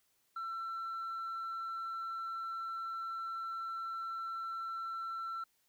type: tone with tanh clipping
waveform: sine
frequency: 1344 Hz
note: E6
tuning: 33 cents sharp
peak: -38 dBFS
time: 0.36-5.44 s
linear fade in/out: 5 ms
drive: 1 dB
effects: white hiss -75 dBFS RMS until 5.68 s